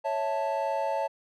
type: chord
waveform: triangle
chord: A major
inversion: first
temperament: equal with one note detuned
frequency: 554.4 / 656.2 / 880 Hz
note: C#5 / E5 / A5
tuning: 0 / -8 / 0 cents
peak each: -29 / -30 / -28 dBFS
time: 0.04-1.08 s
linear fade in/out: 20 ms
effects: none